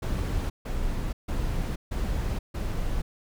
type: noise bursts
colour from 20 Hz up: brown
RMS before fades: -28 dBFS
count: 5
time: 0.02-3.02 s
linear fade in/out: 10 ms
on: 480 ms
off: 150 ms
effects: none